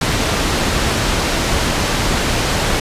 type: low-pass noise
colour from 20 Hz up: pink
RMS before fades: -17 dBFS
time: 0.01-2.8 s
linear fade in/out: 5 ms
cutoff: 7000 Hz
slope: 12 dB/octave
effects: resampled to 32000 Hz